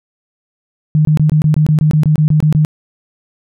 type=tone bursts; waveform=sine; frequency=153.1 Hz; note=D#3; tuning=28 cents flat; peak=-7 dBFS; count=14; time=0.95-2.649 s; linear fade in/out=0 ms; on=100 ms; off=23 ms; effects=none